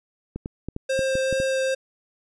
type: clicks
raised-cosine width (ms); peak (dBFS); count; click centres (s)
3; -17; 8; 0.36 / 0.459 / 0.686 / 0.764 / 0.992 / 1.154 / 1.327 / 1.401
type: tone with vibrato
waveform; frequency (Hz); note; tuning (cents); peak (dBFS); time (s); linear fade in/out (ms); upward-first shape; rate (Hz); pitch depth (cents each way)
square; 530; C5; +22; -22; 0.89-1.75; 10; triangle; 2.4; 10
effects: resampled to 22050 Hz